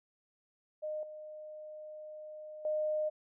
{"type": "tone with level steps", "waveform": "sine", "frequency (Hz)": 613, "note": "D#5", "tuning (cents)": -26, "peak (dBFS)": [-35, -44, -30], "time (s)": [0.82, 3.1], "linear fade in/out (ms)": 20, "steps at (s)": [1.03, 2.65], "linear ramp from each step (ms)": 2, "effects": []}